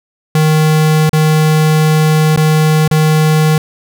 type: tone with dropouts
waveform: square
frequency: 155.5 Hz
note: D#3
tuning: 1 cent flat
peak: -8 dBFS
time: 0.35-3.58 s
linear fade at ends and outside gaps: 2 ms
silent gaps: 1.094-1.131 / 2.362-2.374 / 2.878-2.912 s
effects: none